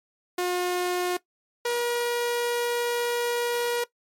sawtooth tone pair in turn, 358.5 / 478.5 Hz, F4 / A#4, +45 / +45 cents, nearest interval perfect fourth, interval 500 cents, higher second, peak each -20 dBFS, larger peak neither, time 0.38-1.17 / 1.65-3.84 s, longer second, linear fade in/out 5 ms, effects noise-tail reverb RT60 0.1 s tail -18 dB re dry + MP3 64 kbps

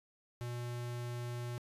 square tone, 120.8 Hz, B2, 38 cents flat, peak -39 dBFS, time 0.41-1.58 s, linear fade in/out 0 ms, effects resampled to 32000 Hz

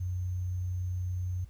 sine tone with sample-and-hold, 90.7 Hz, F#2, 34 cents flat, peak -30 dBFS, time 0-1.45 s, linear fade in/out 10 ms, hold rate 6300 Hz, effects added 60 Hz sine -48 dBFS peak until 1.49 s + pink hiss -68 dBFS RMS until 1.49 s

